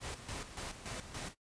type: noise with tremolo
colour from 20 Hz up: pink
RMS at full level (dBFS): -42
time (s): 0-1.35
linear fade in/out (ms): 50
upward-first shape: square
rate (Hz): 3.5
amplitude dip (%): 65
effects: noise-tail reverb RT60 0.1 s tail -17 dB re dry + resampled to 22050 Hz